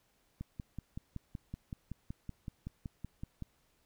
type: click train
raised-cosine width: 5 ms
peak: -28 dBFS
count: 17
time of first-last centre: 0.41-3.423 s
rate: 5.31 Hz
effects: pink hiss -73 dBFS RMS until 3.85 s